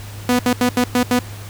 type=tone bursts at uneven times; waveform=sawtooth; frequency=246.9 Hz; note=B3; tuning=in tune; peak=-9 dBFS; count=6; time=0.29-0.39 / 0.46-0.53 / 0.61-0.69 / 0.77-0.84 / 0.95-1.03 / 1.11-1.19 s; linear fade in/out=2 ms; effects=added 102 Hz sine -31 dBFS peak until 1.49 s + pink hiss -38 dBFS RMS until 1.49 s